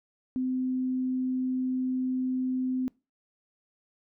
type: tone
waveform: sine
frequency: 256.7 Hz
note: C4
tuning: 33 cents flat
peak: -26 dBFS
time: 0.36-2.88 s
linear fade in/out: 0 ms
effects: noise-tail reverb RT60 0.3 s tail -24 dB re dry